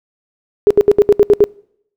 sine tone bursts, 411.8 Hz, G#4, 15 cents flat, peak -4 dBFS, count 8, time 0.67-1.44 s, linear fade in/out 0 ms, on 35 ms, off 70 ms, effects noise-tail reverb RT60 0.7 s tail -26 dB re dry

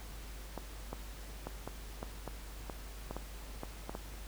clicks, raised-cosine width 1 ms, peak -25 dBFS, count 12, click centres 0.577 / 0.93 / 1.47 / 1.676 / 2.029 / 2.277 / 2.698 / 3.11 / 3.166 / 3.634 / 3.895 / 3.951 s, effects added 50 Hz sine -45 dBFS peak until 4.27 s + pink hiss -52 dBFS RMS until 4.27 s

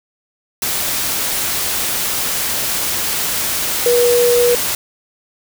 sine tone in noise, 482.8 Hz, B4, 39 cents flat, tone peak -10 dBFS, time 3.86-4.55 s, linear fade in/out 2 ms, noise white, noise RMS -19 dBFS, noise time 0.62-4.75 s, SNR +6 dB, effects none

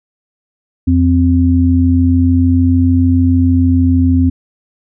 sine tone pair together, 86.76 / 260 Hz, F2 / C4, -11 / -11 cents, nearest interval octave + perfect fifth, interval 1900 cents, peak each -10 dBFS, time 0.87-4.3 s, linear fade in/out 10 ms, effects none

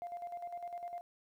sine tone with tremolo, 698.5 Hz, F5, in tune, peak -37 dBFS, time 0.02-1.01 s, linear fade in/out 0 ms, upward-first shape square, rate 9.9 Hz, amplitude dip 60%, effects tanh soft clip ceiling -36 dBFS + 12-bit

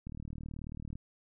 click train, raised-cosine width 5 ms, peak -30 dBFS, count 35, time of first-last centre 0.07-0.955 s, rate 38.4 Hz, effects none

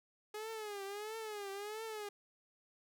sawtooth tone with vibrato, 419 Hz, G#4, 15 cents sharp, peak -38 dBFS, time 0.34-2.09 s, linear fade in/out 5 ms, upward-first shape triangle, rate 1.5 Hz, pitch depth 130 cents each way, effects none

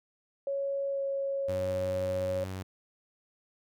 sine tone with pitch glide, 554.4 to 550.3 Hz, C#5 to C#5, 0 to -13 cents, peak -29 dBFS, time 0.47-2.44 s, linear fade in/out 2 ms, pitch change -13 cents, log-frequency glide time 0.9-1 s
sawtooth tone, 94.2 Hz, F#2, 32 cents sharp, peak -32 dBFS, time 1.48-2.63 s, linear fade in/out 10 ms
effects none

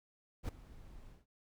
brown noise with ADSR envelope, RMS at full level -34 dBFS, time 0.43-1.26 s, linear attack 55 ms, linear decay 8 ms, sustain -20 dB, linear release 160 ms, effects none

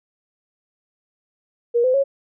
sine tone with pitch steps, 473.9 / 510.9 / 550.7 Hz, A#4 / C5 / C#5, +28 / -41 / -11 cents, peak -14 dBFS, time 1.74-2.04 s, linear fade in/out 20 ms, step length 100 ms, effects none

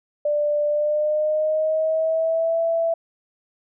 sine tone with pitch glide, 591 to 663.4 Hz, D5 to E5, +11 to +11 cents, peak -18 dBFS, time 0.25-2.94 s, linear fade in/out 5 ms, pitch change +200 cents, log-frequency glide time 0.67-2.6 s, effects none

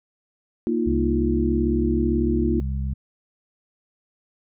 sine chord, Bb suspended fourth, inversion none, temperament equal, 233.1 / 311.1 / 349.2 Hz, Bb3 / Eb4 / F4, 0 / 0 / 0 cents, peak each -23 / -26 / -24 dBFS, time 0.67-2.6 s, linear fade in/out 0 ms
harmonic tone, 66.7 Hz, C2, 34 cents sharp, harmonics 1 / 2 / 3, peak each -24 / -30 / -34 dBFS, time 0.86-2.94 s, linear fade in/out 10 ms
effects none

